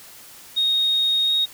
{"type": "tone with pitch glide", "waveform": "sine", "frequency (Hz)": [3729, 3751], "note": ["A#7", "A#7"], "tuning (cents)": [0, 10], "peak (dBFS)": -16, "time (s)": [0.56, 1.46], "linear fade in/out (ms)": 20, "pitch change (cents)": 10, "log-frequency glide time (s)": [1.26, 1.32], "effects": ["tanh soft clip ceiling -12 dBFS", "white hiss -44 dBFS RMS until 1.53 s"]}